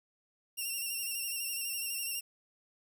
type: tone with vibrato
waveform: 5% pulse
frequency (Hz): 2752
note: F7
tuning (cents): -26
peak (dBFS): -26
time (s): 0.57-2.21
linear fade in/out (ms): 20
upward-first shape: square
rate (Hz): 12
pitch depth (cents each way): 29
effects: 11-bit